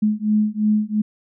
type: beating tone pair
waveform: sine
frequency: 211.1 / 214 Hz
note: G#3 / A3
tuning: +29 / -48 cents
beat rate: 2.9 Hz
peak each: -19 dBFS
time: 0.02-1.02 s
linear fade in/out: 10 ms
effects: none